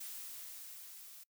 blue noise with level ramp, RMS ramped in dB -45 to -54 dBFS, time 0-1.24 s, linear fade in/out 10 ms, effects noise-tail reverb RT60 0.1 s tail -24 dB re dry

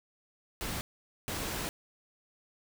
pink noise bursts at uneven times, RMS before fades -36 dBFS, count 2, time 0.61-0.81 / 1.28-1.69 s, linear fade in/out 0 ms, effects none

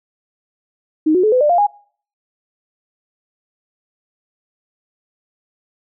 sine tone with pitch steps, 311.1 / 365.7 / 429.9 / 505.4 / 594.1 / 698.4 / 821 Hz, D#4 / F#4 / A4 / B4 / D5 / F5 / G#5, 0 / -20 / -40 / +40 / +20 / 0 / -20 cents, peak -10 dBFS, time 1.06-1.669 s, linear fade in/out 10 ms, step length 87 ms, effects noise-tail reverb RT60 0.5 s tail -24 dB re dry

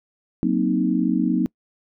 sine chord, C half-diminished seventh, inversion second, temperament equal, 185 / 233.1 / 261.6 / 311.1 Hz, Gb3 / Bb3 / C4 / Eb4, 0 / 0 / 0 / 0 cents, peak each -23 dBFS, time 0.43-1.46 s, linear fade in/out 0 ms, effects noise-tail reverb RT60 0.1 s tail -25 dB re dry

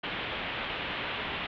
white low-pass noise, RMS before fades -35 dBFS, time 0.03-1.47 s, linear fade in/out 10 ms, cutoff 3400 Hz, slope 48 dB/octave, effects none

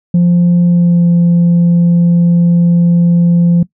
sine tone with pitch glide, 174.61 to 172.21 Hz, F3 to F3, 0 to -24 cents, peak -3 dBFS, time 0.14-3.63 s, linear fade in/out 5 ms, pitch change -24 cents, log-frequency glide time 0.64-1.07 s, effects noise-tail reverb RT60 0.1 s tail -20 dB re dry + tanh soft clip ceiling -4 dBFS

